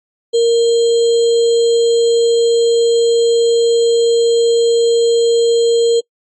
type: tone with sample-and-hold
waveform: sine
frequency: 464.8 Hz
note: A#4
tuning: 5 cents flat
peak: -8 dBFS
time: 0.33-6.01 s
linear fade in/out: 20 ms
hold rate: 3675 Hz
effects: noise-tail reverb RT60 0.1 s tail -25 dB re dry + MP3 32 kbps